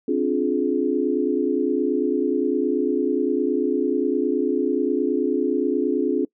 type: chord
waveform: sine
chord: D half-diminished seventh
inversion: third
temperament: just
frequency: 264.3 / 293.7 / 352.4 / 422.9 Hz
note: C4 / D4 / F4 / Ab4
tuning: +18 / 0 / +16 / +31 cents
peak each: -24 dBFS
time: 0.08-6.25 s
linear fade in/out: 5 ms
effects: noise-tail reverb RT60 0.1 s tail -23 dB re dry